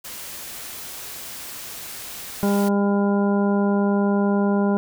white noise, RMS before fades -35 dBFS, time 0.04-2.69 s, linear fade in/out 10 ms
harmonic tone, 201.2 Hz, G3, 45 cents sharp, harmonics 1 / 2 / 3 / 4 / 5 / 7, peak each -18 / -24 / -28 / -30 / -32 / -35 dBFS, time 2.43-4.77 s, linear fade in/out 0 ms
effects none

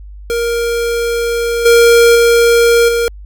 square tone with level steps, 468.3 Hz, A#4, 8 cents sharp, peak -14 / -5 / -7 / -12 dBFS, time 0.3-3.08 s, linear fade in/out 0 ms, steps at 1.65 / 2.15 / 2.88 s, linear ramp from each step 10 ms, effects added 50 Hz sine -29 dBFS peak until 3.25 s

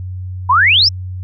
sine exponential sweep, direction up, 930 to 5588 Hz, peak -7 dBFS, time 0.49-0.89 s, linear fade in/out 10 ms, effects added 92 Hz sine -22 dBFS peak until 1.23 s

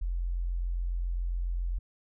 sine tone, 43.65 Hz, F1, in tune, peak -28 dBFS, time 0.01-1.79 s, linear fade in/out 10 ms, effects none

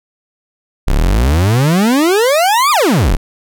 40% pulse exponential two-way sweep, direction up then down, 30.04 to 1244.5 to 30.04 Hz, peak -8 dBFS, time 0.87-3.17 s, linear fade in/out 10 ms, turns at 2.71 s, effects none

